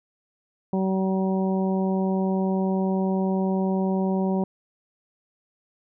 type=harmonic tone; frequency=190 Hz; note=F#3; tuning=46 cents sharp; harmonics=1 / 2 / 3 / 4 / 5; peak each=-22 / -28 / -32 / -34 / -36 dBFS; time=0.73-4.44 s; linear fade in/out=2 ms; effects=none